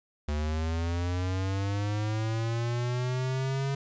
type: linear sweep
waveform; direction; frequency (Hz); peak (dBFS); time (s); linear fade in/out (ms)
square; up; 73.42 to 138.59; -28; 0.28-3.75; 5
effects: resampled to 16000 Hz + 10-bit